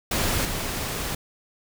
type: noise with level steps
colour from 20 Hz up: pink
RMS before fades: -24 / -29 dBFS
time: 0.11-1.15 s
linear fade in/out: 5 ms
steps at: 0.45 s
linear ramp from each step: 2 ms
effects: none